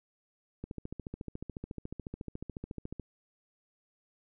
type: click train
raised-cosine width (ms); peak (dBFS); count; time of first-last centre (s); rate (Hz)
3; -26; 34; 0.64-2.997; 14
effects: none